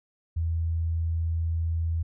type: tone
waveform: sine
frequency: 82.41 Hz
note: E2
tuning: in tune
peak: -24 dBFS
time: 0.36-2.03 s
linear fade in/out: 10 ms
effects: none